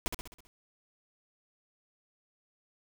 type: noise with echo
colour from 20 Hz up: pink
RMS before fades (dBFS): -31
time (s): 0.06-0.08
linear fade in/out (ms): 0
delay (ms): 65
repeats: 6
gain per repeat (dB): -5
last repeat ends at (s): 0.47
effects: none